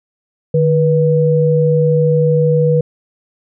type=tone pair together; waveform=sine; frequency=152.1 / 486.8 Hz; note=D#3 / B4; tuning=-39 / -25 cents; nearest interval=octave + minor sixth; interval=2014 cents; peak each=-12 dBFS; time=0.54-2.81 s; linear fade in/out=5 ms; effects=none